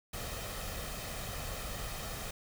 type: noise with comb filter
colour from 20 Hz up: pink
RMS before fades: -40 dBFS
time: 0.13-2.31 s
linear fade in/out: 5 ms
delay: 1.6 ms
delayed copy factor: +0.5
effects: none